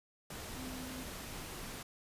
sine tone in noise, 255.7 Hz, C4, 40 cents flat, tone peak -45 dBFS, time 0.56-1.03 s, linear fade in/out 5 ms, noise pink, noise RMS -45 dBFS, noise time 0.3-1.83 s, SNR -3 dB, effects resampled to 32000 Hz

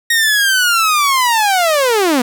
sawtooth linear sweep, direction down, 1878 to 233.1 Hz, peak -7 dBFS, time 0.1-2.22 s, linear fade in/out 5 ms, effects none

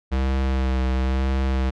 square tone with vibrato, 65.41 Hz, C2, in tune, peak -20 dBFS, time 0.11-1.71 s, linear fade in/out 20 ms, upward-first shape sine, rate 1 Hz, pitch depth 24 cents each way, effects low-pass 4000 Hz 12 dB/octave

